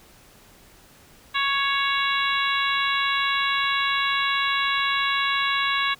harmonic tone with a mistuned harmonic, 554.4 Hz, C#5, in tune, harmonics 2 / 3 / 4 / 5 / 6 / 7, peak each -25 / -27 / -28 / -29 / -30 / -30 dBFS, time 1.34-5.95 s, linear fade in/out 20 ms, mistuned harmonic 6, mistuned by +27 cents, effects pink hiss -52 dBFS RMS until 5.99 s

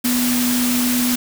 sine tone in noise, 246.3 Hz, B3, 5 cents flat, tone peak -17 dBFS, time 0.04-1.16 s, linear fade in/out 10 ms, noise white, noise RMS -22 dBFS, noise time 0.04-1.16 s, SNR +2 dB, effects none

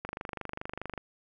click train, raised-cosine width 0.5 ms, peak -21 dBFS, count 24, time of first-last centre 0.05-0.977 s, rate 24.8 Hz, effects none

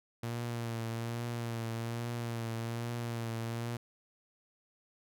sawtooth tone with vibrato, 116.54 Hz, A#2, in tune, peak -31 dBFS, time 0.23-3.77 s, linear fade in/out 5 ms, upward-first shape triangle, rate 1.2 Hz, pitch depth 42 cents each way, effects none

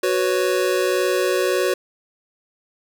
square chord, F# suspended fourth, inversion none, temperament just, 370 / 493.3 / 555 Hz, F#4 / B4 / C#5, 0 / -2 / +2 cents, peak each -21 / -24 / -24 dBFS, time 0.03-1.74 s, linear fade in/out 5 ms, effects none

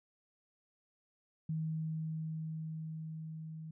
sine tone with level ramp, 158.7 Hz, D#3, 35 cents sharp, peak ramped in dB -33 to -43 dBFS, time 1.49-3.71 s, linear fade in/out 5 ms, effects none

